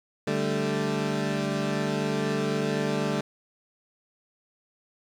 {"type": "chord", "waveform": "20% pulse", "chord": "D suspended fourth", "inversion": "none", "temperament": "equal", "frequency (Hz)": [146.83, 196, 220], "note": ["D3", "G3", "A3"], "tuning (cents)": [0, 0, 0], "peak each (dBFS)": -25, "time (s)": [0.27, 3.21], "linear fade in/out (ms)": 5, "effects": ["low-pass 7000 Hz 12 dB/octave", "9-bit"]}